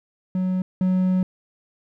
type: tone pair in turn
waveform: triangle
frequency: 185 / 185 Hz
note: F#3 / F#3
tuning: 0 / 0 cents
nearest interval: unison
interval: 0 cents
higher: neither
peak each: -18 / -15 dBFS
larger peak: second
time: 0.35-0.62 / 0.81-1.23 s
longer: second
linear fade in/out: 2 ms
effects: none